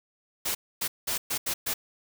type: noise bursts at uneven times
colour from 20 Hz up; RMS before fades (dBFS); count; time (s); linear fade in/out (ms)
white; -29; 6; 0.45-0.55 / 0.81-0.88 / 1.07-1.18 / 1.3-1.38 / 1.46-1.54 / 1.66-1.74; 10
effects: none